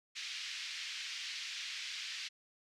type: band-pass noise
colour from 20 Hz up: pink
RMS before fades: -43 dBFS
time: 0.15-2.29 s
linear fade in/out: 20 ms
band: 2100 to 5500 Hz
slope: 24 dB/octave
effects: none